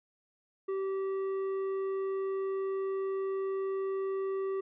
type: tone with tanh clipping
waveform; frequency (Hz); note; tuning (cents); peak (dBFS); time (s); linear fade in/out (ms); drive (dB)
sine; 386.6; G4; -24; -32; 0.68-4.61; 10; 8
effects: none